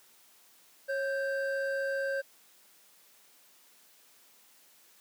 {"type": "tone pair together", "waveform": "triangle", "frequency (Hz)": [547.7, 1568], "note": ["C#5", "G6"], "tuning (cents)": [-21, 0], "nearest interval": "octave + tritone", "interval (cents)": 1821, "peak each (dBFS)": [-29, -33], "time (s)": [0.88, 2.22], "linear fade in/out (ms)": 20, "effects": ["white hiss -61 dBFS RMS until 5 s", "high-pass 200 Hz 12 dB/octave"]}